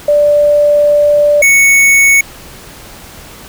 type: tone pair in turn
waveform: sine / square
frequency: 587.3 / 2217 Hz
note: D5 / C#7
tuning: 0 / 0 cents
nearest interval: octave + major seventh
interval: 2300 cents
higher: second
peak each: -5 dBFS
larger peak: neither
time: 0.08-1.42 / 1.42-2.21 s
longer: first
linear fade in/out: 5 ms
effects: pink hiss -33 dBFS RMS until 3.48 s